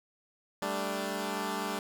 10% pulse chord, G suspended second, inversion none, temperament equal, 196 / 220 / 293.7 Hz, G3 / A3 / D4, 0 / 0 / 0 cents, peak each -27 / -29 / -29 dBFS, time 0.62-1.79 s, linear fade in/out 2 ms, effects none

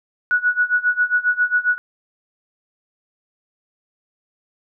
sine tone with tremolo, 1468 Hz, F#6, 14 cents flat, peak -12 dBFS, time 0.31-1.78 s, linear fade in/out 0 ms, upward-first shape sine, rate 7.4 Hz, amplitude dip 90%, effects none

